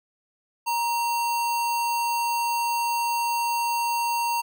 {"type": "tone with sample-and-hold", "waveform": "sine", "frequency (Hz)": 940, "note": "A#5", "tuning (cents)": 14, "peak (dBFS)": -22, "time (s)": [0.66, 4.42], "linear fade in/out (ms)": 20, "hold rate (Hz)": 3675, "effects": []}